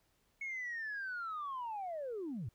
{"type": "linear sweep", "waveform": "sine", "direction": "down", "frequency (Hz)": [2207, 92.7], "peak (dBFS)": -37, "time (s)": [0.41, 2.49], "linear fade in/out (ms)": 5, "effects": ["tanh soft clip ceiling -35 dBFS", "pink hiss -75 dBFS RMS until 2.54 s"]}